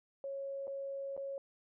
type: tone with dropouts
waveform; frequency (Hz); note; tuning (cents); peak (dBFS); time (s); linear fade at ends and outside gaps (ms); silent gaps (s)
sine; 550; C#5; -14; -38; 0.24-1.38; 1; 0.671-0.678 / 1.166-1.176
effects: none